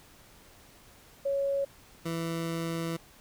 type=tone pair in turn; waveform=sine / 20% pulse; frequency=555 / 165.72 Hz; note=C#5 / E3; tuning=+2 / +9 cents; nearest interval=octave + major sixth; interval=2093 cents; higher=first; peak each=-26 dBFS; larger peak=neither; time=1.25-1.65 / 2.05-2.97 s; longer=second; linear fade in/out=10 ms; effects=pink hiss -56 dBFS RMS until 3.2 s